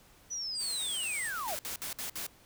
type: linear sweep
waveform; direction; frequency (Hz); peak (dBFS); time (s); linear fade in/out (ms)
sine; down; 5990 to 535; -34; 0.3-1.56; 20
type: tone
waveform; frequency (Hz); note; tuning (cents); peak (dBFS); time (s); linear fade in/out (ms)
sine; 8120; B8; +47; -36; 0.54-1.31; 50
type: noise with tremolo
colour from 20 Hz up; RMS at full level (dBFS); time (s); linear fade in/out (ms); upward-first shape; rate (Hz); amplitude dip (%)
white; -43; 0.58-1.55; 50; sine; 9; 25
type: noise bursts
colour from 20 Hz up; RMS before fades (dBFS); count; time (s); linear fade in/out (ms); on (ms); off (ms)
white; -38; 5; 1.48-2.266; 0; 110; 59
effects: pink hiss -60 dBFS RMS until 2.45 s